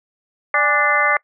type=harmonic tone with a mistuned harmonic; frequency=293.7 Hz; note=D4; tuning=in tune; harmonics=2 / 3 / 4 / 5 / 6 / 7; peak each=-23 / -24 / -19 / -23 / -20 / -18 dBFS; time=0.54-1.17 s; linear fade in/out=2 ms; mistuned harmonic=3; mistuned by=-110 cents; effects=noise-tail reverb RT60 0.1 s tail -24 dB re dry